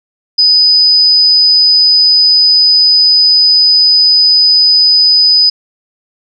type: tone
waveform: sine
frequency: 4992 Hz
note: D#8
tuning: 5 cents sharp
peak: -4 dBFS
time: 0.38-5.5 s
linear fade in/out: 10 ms
effects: none